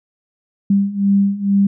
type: beating tone pair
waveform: sine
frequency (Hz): 197.4 / 199.6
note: G3 / G3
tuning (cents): +12 / +32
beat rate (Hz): 2.2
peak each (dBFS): -17 / -14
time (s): 0.7-1.67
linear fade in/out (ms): 5
effects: none